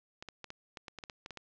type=clicks; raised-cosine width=0.2 ms; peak=-26 dBFS; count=12; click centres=0.225 / 0.287 / 0.443 / 0.504 / 0.772 / 0.882 / 0.987 / 1.038 / 1.098 / 1.261 / 1.307 / 1.373 s; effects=low-pass 6000 Hz 12 dB/octave + 11-bit